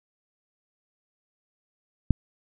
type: click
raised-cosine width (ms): 5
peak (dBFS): -6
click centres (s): 2.107
effects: none